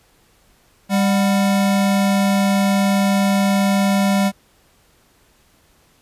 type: tone pair together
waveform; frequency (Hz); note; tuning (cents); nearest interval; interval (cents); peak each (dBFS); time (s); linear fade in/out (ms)
square; 198.28 / 740; G3 / F#5; +20 / 0; octave + major seventh; 2280; -15 / -25; 0.89-4.32; 50
effects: pink hiss -56 dBFS RMS until 6.01 s + resampled to 32000 Hz